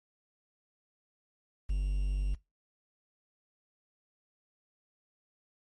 triangle tone with quantisation, 48.42 Hz, G1, 21 cents flat, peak -25 dBFS, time 1.69-2.35 s, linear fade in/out 10 ms, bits 9, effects noise-tail reverb RT60 0.2 s tail -20 dB re dry + MP3 48 kbps

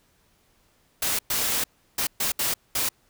white noise bursts at uneven times, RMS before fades -25 dBFS, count 6, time 1.02-1.19 / 1.3-1.64 / 1.98-2.07 / 2.2-2.32 / 2.39-2.54 / 2.75-2.89 s, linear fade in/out 5 ms, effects pink hiss -64 dBFS RMS until 3.09 s

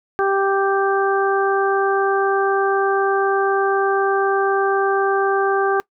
harmonic tone, 392 Hz, G4, in tune, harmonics 1 / 2 / 3 / 4, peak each -18 / -21 / -23 / -24 dBFS, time 0.19-5.8 s, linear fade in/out 0 ms, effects noise-tail reverb RT60 0.1 s tail -23 dB re dry

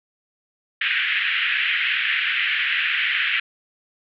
pink band-pass noise, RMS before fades -22 dBFS, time 0.81-3.4 s, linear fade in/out 5 ms, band 1600 to 3100 Hz, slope 48 dB/octave, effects none

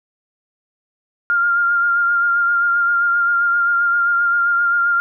sine tone with vibrato, 1400 Hz, F6, 4 cents sharp, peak -13 dBFS, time 1.3-5 s, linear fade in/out 0 ms, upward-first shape sine, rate 7.6 Hz, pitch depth 23 cents each way, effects none

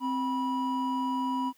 triangle tone pair together, 261.6 / 976.6 Hz, C4 / B5, 0 / -20 cents, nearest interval octave + major seventh, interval 2280 cents, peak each -28 dBFS, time 0-1.53 s, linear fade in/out 50 ms, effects white hiss -65 dBFS RMS until 1.57 s

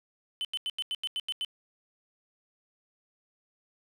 triangle tone bursts, 3041 Hz, F#7, 47 cents sharp, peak -28 dBFS, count 9, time 0.41-1.448 s, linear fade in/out 0 ms, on 38 ms, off 87 ms, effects none

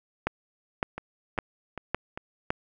two click trains, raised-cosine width 0.5 ms, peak -10 / -20 dBFS, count 5 / 4, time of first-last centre 0.27-2.505 / 0.98-2.175 s, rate 1.79 / 2.51 Hz, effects none

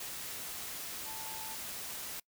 sine tone in noise, 880 Hz, A5, in tune, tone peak -47 dBFS, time 1.06-1.55 s, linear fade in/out 5 ms, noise white, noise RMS -42 dBFS, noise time 0-2.2 s, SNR -8 dB, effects noise-tail reverb RT60 0.1 s tail -24 dB re dry

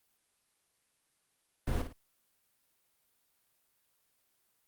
brown noise with echo, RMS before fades -31 dBFS, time 1.67-1.82 s, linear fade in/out 5 ms, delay 54 ms, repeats 2, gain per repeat -8 dB, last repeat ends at 1.928 s, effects white hiss -75 dBFS RMS until 4.67 s + Opus 32 kbps

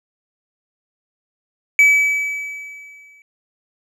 triangle tone with exponential decay, 2291 Hz, D7, 44 cents flat, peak -5 dBFS, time 1.79-3.22 s, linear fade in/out 1 ms, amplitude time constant 310 ms, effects none

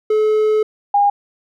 triangle / sine tone pair in turn, 430 / 811.7 Hz, A4 / G#5, -40 / -40 cents, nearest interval major seventh, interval 1100 cents, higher second, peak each -10 dBFS, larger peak neither, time 0.1-0.63 / 0.94-1.1 s, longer first, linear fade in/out 5 ms, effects none

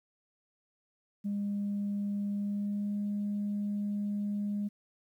sine tone with pitch glide, 202.9 to 205.1 Hz, G#3 to G#3, -40 to -21 cents, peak -29 dBFS, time 1.24-4.69 s, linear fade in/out 20 ms, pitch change +19 cents, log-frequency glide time 2.34-2.95 s, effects tanh soft clip ceiling -27 dBFS + 11-bit

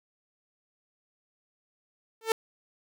sawtooth tone with exponential growth, 447.2 Hz, A4, 28 cents sharp, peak -15 dBFS, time 2.21-2.32 s, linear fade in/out 2 ms, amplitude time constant 23 ms, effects none

